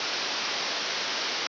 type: low-pass noise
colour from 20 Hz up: white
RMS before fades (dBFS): -30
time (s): 0-1.47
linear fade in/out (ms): 2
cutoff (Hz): 5800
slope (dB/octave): 96
effects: high-pass 300 Hz 12 dB/octave